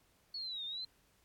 sine linear two-way sweep, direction down then up, 4435 to 3593 to 4154 Hz, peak -39 dBFS, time 0.34-0.85 s, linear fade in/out 5 ms, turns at 0.65 s, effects pink hiss -71 dBFS RMS until 1.24 s + AAC 64 kbps

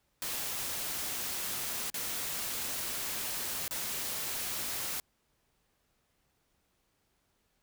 white noise with dropouts, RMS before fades -36 dBFS, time 0.22-5 s, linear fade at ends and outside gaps 1 ms, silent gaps 1.901-1.942 / 3.68-3.709 s, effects pink hiss -75 dBFS RMS until 7.62 s

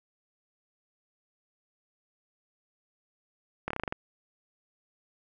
slowing click train, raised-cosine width 0.5 ms, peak -16 dBFS, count 8, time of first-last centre 3.68-3.925 s, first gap 25 ms, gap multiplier 1.11, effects none

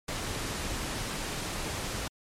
pink noise, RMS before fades -34 dBFS, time 0.08-2.08 s, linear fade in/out 5 ms, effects low-pass 10000 Hz 12 dB/octave + MP3 64 kbps

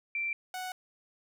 sine / sawtooth tone pair in turn, 2349 / 739.9 Hz, D7 / F#5, 0 / 0 cents, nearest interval octave + minor sixth, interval 2000 cents, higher first, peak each -30 / -32 dBFS, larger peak first, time 0.15-0.33 / 0.54-0.72 s, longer neither, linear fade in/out 2 ms, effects none

